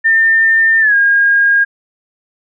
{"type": "tone with pitch glide", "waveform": "sine", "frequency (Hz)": [1803, 1625], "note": ["A6", "G#6"], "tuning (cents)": [42, -38], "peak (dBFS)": -7, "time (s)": [0.04, 1.65], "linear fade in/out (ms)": 20, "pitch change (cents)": -180, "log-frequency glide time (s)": [0.8, 0.95], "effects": []}